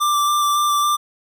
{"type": "tone with vibrato", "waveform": "square", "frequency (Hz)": 1178, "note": "D6", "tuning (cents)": 5, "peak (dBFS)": -16, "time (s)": [0, 0.97], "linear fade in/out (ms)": 20, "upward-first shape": "square", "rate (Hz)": 3.6, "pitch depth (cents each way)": 10, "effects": []}